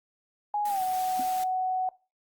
sine tone with pitch glide, 831 to 744.6 Hz, G#5 to F#5, +1 to +11 cents, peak -25 dBFS, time 0.54-1.89 s, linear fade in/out 2 ms, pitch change -190 cents, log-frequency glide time 0.68-0.82 s
white noise, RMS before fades -41 dBFS, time 0.65-1.44 s, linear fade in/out 5 ms
sine tone with exponential decay, 260 Hz, C4, 11 cents flat, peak -31 dBFS, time 1.19-1.28 s, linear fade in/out 5 ms, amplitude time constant 18 ms
effects noise-tail reverb RT60 0.3 s tail -20 dB re dry + Opus 32 kbps

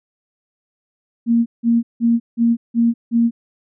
sine tone bursts, 233.1 Hz, A#3, in tune, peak -11 dBFS, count 6, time 1.26-3.31 s, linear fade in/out 50 ms, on 200 ms, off 170 ms, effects none

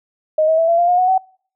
sine tone with pitch steps, 622.3 / 639.8 / 657.8 / 676.3 / 695.3 / 714.8 / 734.9 / 755.6 Hz, D#5 / D#5 / E5 / E5 / F5 / F5 / F#5 / F#5, 0 / +48 / -4 / +44 / -8 / +40 / -12 / +36 cents, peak -11 dBFS, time 0.38-1.18 s, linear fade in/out 5 ms, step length 100 ms, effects noise-tail reverb RT60 0.5 s tail -26 dB re dry

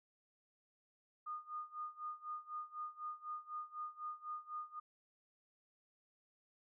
sine tone with tremolo, 1225 Hz, D#6, 27 cents flat, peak -40 dBFS, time 1.26-4.8 s, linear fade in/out 10 ms, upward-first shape sine, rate 4 Hz, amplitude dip 90%, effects none

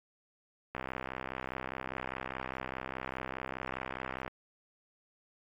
click train, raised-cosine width 0.5 ms, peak -22 dBFS, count 230, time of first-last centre 0.75-4.279 s, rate 64.9 Hz, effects AAC 64 kbps

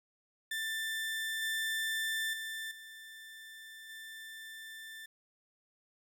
30% pulse tone with level steps, 1776 Hz, A6, 16 cents sharp, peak -32 / -30 / -36 / -46 / -43 dBFS, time 0.51-5.06 s, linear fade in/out 5 ms, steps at 1.42 / 2.33 / 2.71 / 3.89 s, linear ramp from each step 5 ms, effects 11-bit

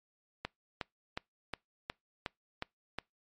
click train, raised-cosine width 0.3 ms, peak -19 dBFS, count 8, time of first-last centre 0.45-2.986 s, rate 2.76 Hz, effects noise-tail reverb RT60 0.2 s tail -26 dB re dry + MP3 48 kbps

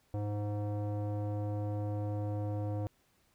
square tone with low-pass filter, 103.83 Hz, G#2, in tune, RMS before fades -35 dBFS, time 0.14-2.87 s, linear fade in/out 0 ms, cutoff 640 Hz, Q 1.8, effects pink hiss -71 dBFS RMS until 3.34 s

